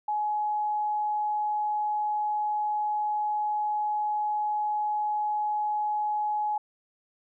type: tone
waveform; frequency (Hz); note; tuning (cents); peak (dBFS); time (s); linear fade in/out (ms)
sine; 843; G#5; +26; -25; 0.08-6.58; 5
effects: none